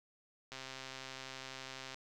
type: click train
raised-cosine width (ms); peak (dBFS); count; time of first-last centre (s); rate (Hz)
0.2; -28; 189; 0.52-1.944; 132
effects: none